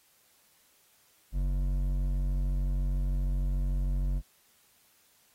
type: tone with hard clipping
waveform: sine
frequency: 46.71 Hz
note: F#1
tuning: 17 cents sharp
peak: -28 dBFS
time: 1.32-4.22 s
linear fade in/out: 50 ms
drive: 9 dB
effects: white hiss -65 dBFS RMS until 5.34 s + AAC 48 kbps